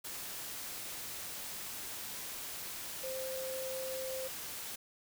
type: tone in noise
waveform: sine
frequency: 523.3 Hz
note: C5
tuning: in tune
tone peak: -38 dBFS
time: 3.03-4.28 s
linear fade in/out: 10 ms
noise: white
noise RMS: -43 dBFS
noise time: 0.04-4.76 s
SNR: +2 dB
effects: none